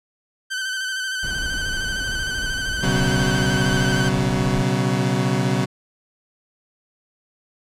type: tone with vibrato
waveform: sawtooth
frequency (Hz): 1532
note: G6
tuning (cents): -40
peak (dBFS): -20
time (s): 0.5-4.1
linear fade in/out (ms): 20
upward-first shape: square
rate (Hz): 13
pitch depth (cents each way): 32
type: noise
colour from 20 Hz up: brown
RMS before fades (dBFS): -30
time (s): 1.23-4.62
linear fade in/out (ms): 2
type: chord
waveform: 30% pulse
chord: B suspended second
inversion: none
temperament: equal with one note detuned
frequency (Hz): 123.47 / 138.59 / 188.34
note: B2 / C#3 / F#3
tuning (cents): 0 / 0 / +31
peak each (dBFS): -20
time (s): 2.82-5.66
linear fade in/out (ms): 20
effects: low-pass 9000 Hz 12 dB/octave